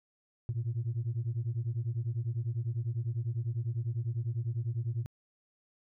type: beating tone pair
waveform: sine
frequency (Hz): 111.6 / 121.6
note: A2 / B2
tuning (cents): +25 / -26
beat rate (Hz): 10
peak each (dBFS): -32 / -32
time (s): 0.49-5.06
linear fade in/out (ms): 0
effects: tanh soft clip ceiling -27 dBFS